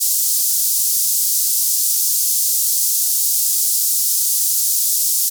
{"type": "band-pass noise", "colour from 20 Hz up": "white", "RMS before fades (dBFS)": -17, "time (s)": [0, 5.3], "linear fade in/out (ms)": 20, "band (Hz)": [5300, 16000], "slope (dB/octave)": 24, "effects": []}